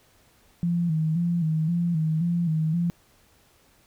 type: tone with vibrato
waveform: sine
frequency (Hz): 164.81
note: E3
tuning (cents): 0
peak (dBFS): -21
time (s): 0.63-2.9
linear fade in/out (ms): 0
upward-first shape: square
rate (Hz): 1.9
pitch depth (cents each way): 75
effects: pink hiss -60 dBFS RMS until 3.86 s